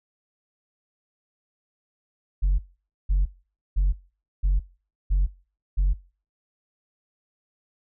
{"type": "tone bursts", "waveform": "sine", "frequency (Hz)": 46.25, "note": "F#1", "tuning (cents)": 0, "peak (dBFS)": -15, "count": 6, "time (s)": [2.42, 5.94], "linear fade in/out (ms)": 20, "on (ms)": 170, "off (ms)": 500, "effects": ["noise-tail reverb RT60 0.4 s tail -22 dB re dry", "tanh soft clip ceiling -16 dBFS"]}